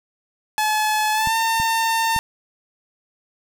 sawtooth tone with pitch glide, 857 to 904.8 Hz, A5 to A5, -46 to +48 cents, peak -14 dBFS, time 0.58-2.19 s, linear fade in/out 0 ms, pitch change +94 cents, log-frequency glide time 1.13-1.35 s
clicks, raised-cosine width 5 ms, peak -18 dBFS, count 3, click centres 1.273 / 1.6 / 2.163 s
effects none

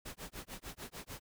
pink noise with tremolo, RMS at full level -44 dBFS, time 0.05-1.2 s, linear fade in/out 10 ms, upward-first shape sine, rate 6.7 Hz, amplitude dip 100%, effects none

